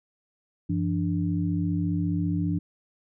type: tone cluster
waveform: sine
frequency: 94.4 / 169.2 / 292.8 Hz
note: F#2 / E3 / D4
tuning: +35 / +45 / -5 cents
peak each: -29 / -26 / -29 dBFS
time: 0.69-2.59 s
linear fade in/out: 10 ms
effects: none